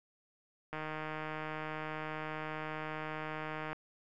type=click train; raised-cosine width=0.5 ms; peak=-25 dBFS; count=466; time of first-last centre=0.73-3.73 s; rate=155 Hz; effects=none